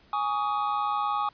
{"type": "chord", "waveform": "triangle", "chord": "Ab suspended fourth", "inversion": "none", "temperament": "equal with one note detuned", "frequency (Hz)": [830.6, 1124.9, 1244.5], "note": ["Ab5", "Db6", "Eb6"], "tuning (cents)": [0, 25, 0], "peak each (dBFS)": [-27, -28, -28], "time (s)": [0.13, 1.29], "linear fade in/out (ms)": 2, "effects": ["pink hiss -59 dBFS RMS until 1.33 s", "resampled to 11025 Hz"]}